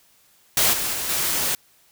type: noise with level steps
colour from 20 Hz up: white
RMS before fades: -18 / -25 / -27 / -23 dBFS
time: 0.57-1.55 s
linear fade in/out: 2 ms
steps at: 0.73 / 0.93 / 1.09 s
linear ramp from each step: 5 ms
effects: white hiss -58 dBFS RMS until 1.91 s